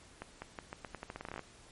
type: accelerating click train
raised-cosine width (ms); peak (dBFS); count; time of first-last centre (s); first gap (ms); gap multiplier
0.5; -26; 17; 0.22-1.393; 200; 0.84
effects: pink hiss -58 dBFS RMS until 1.71 s + MP3 48 kbps